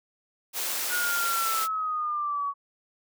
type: noise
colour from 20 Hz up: white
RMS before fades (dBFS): -30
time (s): 0.53-1.68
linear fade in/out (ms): 50
type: linear sweep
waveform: sine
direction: down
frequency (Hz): 1457 to 1119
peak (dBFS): -26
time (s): 0.89-2.54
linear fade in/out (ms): 50
effects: high-pass 400 Hz 12 dB/octave